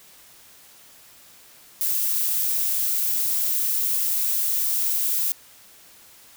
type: noise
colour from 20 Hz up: violet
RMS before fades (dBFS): -23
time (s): 1.81-5.32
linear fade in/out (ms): 0
effects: white hiss -50 dBFS RMS until 6.36 s